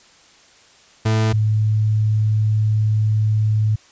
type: tone pair in turn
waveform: 40% pulse / sine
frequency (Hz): 110 / 107.67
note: A2 / A2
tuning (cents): 0 / -37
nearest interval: unison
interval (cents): 37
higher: first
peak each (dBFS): -14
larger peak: neither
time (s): 1.05-1.33 / 1.33-3.76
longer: second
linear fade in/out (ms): 10
effects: white hiss -50 dBFS RMS until 3.91 s + resampled to 16000 Hz